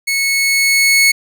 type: tone with level ramp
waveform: sawtooth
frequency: 2200 Hz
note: C#7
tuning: 14 cents flat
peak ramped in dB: -11 to -4 dBFS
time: 0.07-1.12 s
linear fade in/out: 10 ms
effects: none